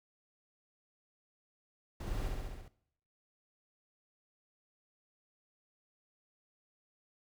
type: noise with echo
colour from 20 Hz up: brown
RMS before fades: -39 dBFS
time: 2-2.28 s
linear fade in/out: 5 ms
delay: 67 ms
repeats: 6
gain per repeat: -2 dB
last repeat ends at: 2.682 s
effects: noise-tail reverb RT60 0.7 s tail -19 dB re dry